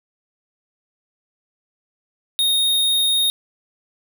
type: tone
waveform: square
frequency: 3712 Hz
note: A#7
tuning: 8 cents flat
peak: -16 dBFS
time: 2.39-3.3 s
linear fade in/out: 0 ms
effects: none